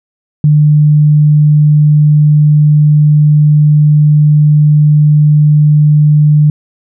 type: tone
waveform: sine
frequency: 150 Hz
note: D3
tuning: 37 cents sharp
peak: -3 dBFS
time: 0.44-6.5 s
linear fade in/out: 2 ms
effects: none